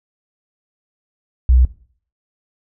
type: tone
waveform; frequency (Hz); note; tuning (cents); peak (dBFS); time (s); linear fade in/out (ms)
sine; 62.5; B1; +21; -8; 1.49-1.65; 0
effects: noise-tail reverb RT60 0.5 s tail -17 dB re dry